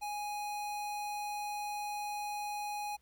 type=tone; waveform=square; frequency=830 Hz; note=G#5; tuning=1 cent flat; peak=-37 dBFS; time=0.01-2.97 s; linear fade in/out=20 ms; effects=added 60 Hz sine -68 dBFS peak until 3.01 s + pink hiss -75 dBFS RMS until 3.01 s